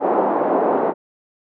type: band-pass noise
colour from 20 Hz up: white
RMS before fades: -18 dBFS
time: 0-0.94 s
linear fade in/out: 50 ms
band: 260 to 840 Hz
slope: 24 dB/octave
effects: none